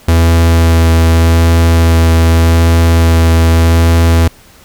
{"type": "tone with vibrato", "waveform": "45% pulse", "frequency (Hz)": 82.8, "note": "E2", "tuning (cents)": 8, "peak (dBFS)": -5, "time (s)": [0.08, 4.28], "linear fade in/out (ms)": 5, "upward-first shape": "sine", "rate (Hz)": 0.84, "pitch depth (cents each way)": 11, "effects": ["pink hiss -41 dBFS RMS until 4.64 s"]}